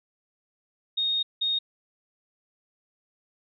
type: tone pair in turn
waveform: sine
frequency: 3714 / 3714 Hz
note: A#7 / A#7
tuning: -7 / -7 cents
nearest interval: unison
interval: 0 cents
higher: neither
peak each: -23 dBFS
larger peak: neither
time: 0.97-1.23 / 1.41-1.59 s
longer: first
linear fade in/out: 10 ms
effects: none